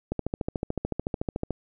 click train, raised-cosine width 2 ms, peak -14 dBFS, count 20, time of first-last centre 0.12-1.507 s, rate 13.7 Hz, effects none

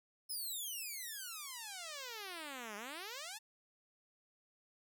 5% pulse exponential two-way sweep, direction down then up, 5274 to 200 to 913 Hz, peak -33 dBFS, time 0.29-3.39 s, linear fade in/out 20 ms, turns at 2.76 s, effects none

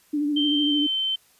sine tone with vibrato, 293.7 Hz, D4, in tune, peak -21 dBFS, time 0.13-0.87 s, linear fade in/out 10 ms, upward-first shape sine, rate 13 Hz, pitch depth 40 cents each way
sine tone with pitch glide, 3128 to 3092 Hz, G7 to G7, -4 to -24 cents, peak -22 dBFS, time 0.36-1.16 s, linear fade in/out 10 ms, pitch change -20 cents, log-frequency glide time 0.66-0.79 s
effects white hiss -59 dBFS RMS until 1.39 s + resampled to 32000 Hz

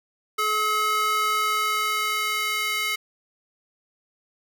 square tone with high-pass filter sweep, 427.4 Hz, G#4, 50 cents sharp, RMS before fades -24 dBFS, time 0.38-2.96 s, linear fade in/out 10 ms, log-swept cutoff 1000 to 2000 Hz, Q 2, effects none

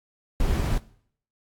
brown noise, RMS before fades -23 dBFS, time 0.4-0.78 s, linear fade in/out 2 ms, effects noise-tail reverb RT60 0.6 s tail -19 dB re dry + AAC 64 kbps

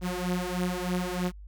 sawtooth beating tone pair, 178.5 / 181.7 Hz, F3 / F#3, +38 / -31 cents, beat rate 3.2 Hz, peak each -27 dBFS, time 0.01-1.32 s, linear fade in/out 50 ms, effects added 50 Hz sine -42 dBFS peak until 1.47 s

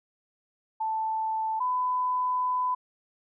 sine tone pair in turn, 881 / 1002.9 Hz, A5 / B5, +2 / +26 cents, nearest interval major second, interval 224 cents, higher second, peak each -26 / -24 dBFS, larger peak second, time 0.8-1.6 / 1.6-2.75 s, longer second, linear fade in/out 10 ms, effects none

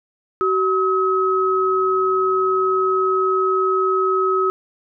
sine tone pair together, 378.3 / 1278 Hz, F#4 / D#6, +38 / +46 cents, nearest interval octave + major sixth, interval 2108 cents, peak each -18 dBFS, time 0.41-4.5 s, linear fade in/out 0 ms, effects none

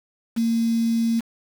sine tone with quantisation, 229.2 Hz, A#3, 29 cents flat, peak -18 dBFS, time 0.36-1.21 s, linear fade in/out 20 ms, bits 6, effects none

